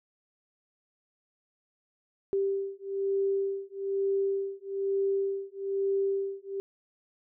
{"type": "beating tone pair", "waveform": "sine", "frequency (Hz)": [392, 393.1], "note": ["G4", "G4"], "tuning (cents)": [0, 5], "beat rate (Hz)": 1.1, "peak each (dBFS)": -30, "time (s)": [2.33, 6.6], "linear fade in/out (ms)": 0, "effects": []}